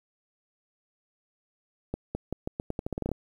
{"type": "accelerating click train", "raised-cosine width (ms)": 2, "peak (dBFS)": -17, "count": 14, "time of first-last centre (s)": [1.94, 3.116], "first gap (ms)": 210, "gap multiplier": 0.84, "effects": ["9-bit"]}